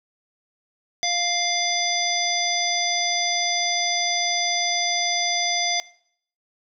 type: harmonic tone with a mistuned harmonic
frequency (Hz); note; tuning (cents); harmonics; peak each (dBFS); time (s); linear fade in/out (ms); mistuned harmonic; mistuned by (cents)
698.5; F5; 0; 1 / 3 / 5 / 7 / 9; -27 / -27 / -27 / -27 / -27; 1.03-5.8; 0; 9; -71
effects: noise-tail reverb RT60 0.6 s tail -19 dB re dry